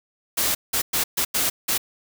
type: noise bursts at uneven times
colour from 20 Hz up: white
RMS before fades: -22 dBFS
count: 6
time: 0.37-0.55 / 0.73-0.82 / 0.93-1.04 / 1.17-1.25 / 1.34-1.5 / 1.68-1.78 s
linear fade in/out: 10 ms
effects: none